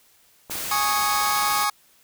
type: clicks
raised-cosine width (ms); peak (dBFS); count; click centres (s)
1; -24; 2; 0.498 / 0.555
type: noise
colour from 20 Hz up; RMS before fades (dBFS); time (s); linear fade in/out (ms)
white; -30; 0.5-1.65; 10
type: chord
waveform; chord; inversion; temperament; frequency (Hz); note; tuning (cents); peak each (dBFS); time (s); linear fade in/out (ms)
sawtooth; Ab suspended fourth; none; just; 830.6 / 1107.5 / 1245.9; Ab5 / Db6 / Eb6; 0 / -2 / +2; -21; 0.71-1.7; 5
effects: white hiss -58 dBFS RMS until 2.03 s